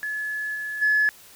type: tone with level steps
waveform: sine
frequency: 1710 Hz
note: A6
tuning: 50 cents flat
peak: -26 / -28 / -16 dBFS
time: 0.03-1.09 s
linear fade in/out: 0 ms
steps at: 0.54 / 0.81 s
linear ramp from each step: 20 ms
effects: tanh soft clip ceiling -13 dBFS + white hiss -49 dBFS RMS until 1.35 s